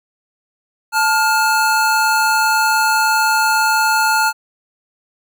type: tone pair together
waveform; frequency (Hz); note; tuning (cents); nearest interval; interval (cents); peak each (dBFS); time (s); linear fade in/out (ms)
square; 877 / 1414.4; A5 / F6; -6 / +22; minor sixth; 828; -16; 0.92-4.33; 50
effects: none